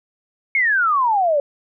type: exponential sweep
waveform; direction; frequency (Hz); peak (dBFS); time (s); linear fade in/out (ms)
sine; down; 2217 to 554.4; -14; 0.55-1.4; 2
effects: none